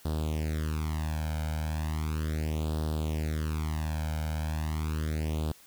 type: tone with flanger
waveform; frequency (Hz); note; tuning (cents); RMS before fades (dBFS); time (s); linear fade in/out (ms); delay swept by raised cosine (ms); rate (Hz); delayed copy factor
sawtooth; 77.7; D#2; -2; -31; 0.05-5.52; 5; 0.22 to 1.32; 0.36; +1
effects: white hiss -56 dBFS RMS until 5.66 s